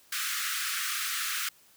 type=high-pass noise; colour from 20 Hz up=pink; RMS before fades=-32 dBFS; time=0.12-1.49 s; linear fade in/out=5 ms; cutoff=1200 Hz; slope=96 dB/octave; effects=white hiss -60 dBFS RMS until 1.76 s + high-pass 60 Hz 12 dB/octave